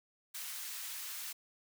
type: high-pass noise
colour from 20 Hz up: white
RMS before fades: -43 dBFS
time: 0.34-1.33 s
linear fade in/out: 10 ms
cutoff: 1300 Hz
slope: 12 dB/octave
effects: none